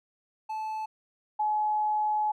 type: tone pair in turn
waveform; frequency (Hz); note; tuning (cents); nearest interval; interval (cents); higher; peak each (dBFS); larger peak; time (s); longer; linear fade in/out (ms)
triangle / sine; 870 / 849.6; A5 / G#5; -20 / +39; unison; 41; first; -29 / -24; second; 0.49-0.86 / 1.39-2.32; second; 10
effects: none